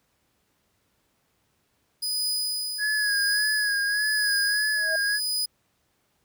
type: tone with tremolo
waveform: sawtooth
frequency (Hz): 4978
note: D#8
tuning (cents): 0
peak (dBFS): -21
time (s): 2.02-5.46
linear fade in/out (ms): 10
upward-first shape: triangle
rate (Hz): 0.96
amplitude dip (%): 55
type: tone with vibrato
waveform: sine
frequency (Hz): 1667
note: G#6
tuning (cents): +6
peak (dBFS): -23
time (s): 2.78-5.2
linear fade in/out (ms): 50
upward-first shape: sine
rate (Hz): 1.7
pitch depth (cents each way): 48
type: tone with exponential growth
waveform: sine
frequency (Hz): 641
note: E5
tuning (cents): -49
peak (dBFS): -25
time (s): 4.68-4.96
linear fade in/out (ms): 5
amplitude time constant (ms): 59
effects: pink hiss -70 dBFS RMS until 6.24 s + high-pass 60 Hz 12 dB/octave